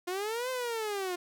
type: linear two-way sweep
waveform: sawtooth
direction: up then down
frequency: 349.2 to 520 to 349.2 Hz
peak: -28 dBFS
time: 0.07-1.16 s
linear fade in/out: 10 ms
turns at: 0.5 s
effects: none